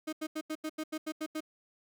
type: tone bursts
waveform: 35% pulse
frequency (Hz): 311.4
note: D#4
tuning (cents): +2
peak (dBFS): -32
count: 10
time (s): 0.07-1.406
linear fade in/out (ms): 10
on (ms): 58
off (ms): 84
effects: none